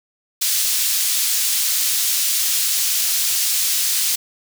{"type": "high-pass noise", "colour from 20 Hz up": "pink", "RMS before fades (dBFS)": -19, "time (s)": [0.41, 4.16], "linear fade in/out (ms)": 10, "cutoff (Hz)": 4500, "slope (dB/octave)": 12, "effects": []}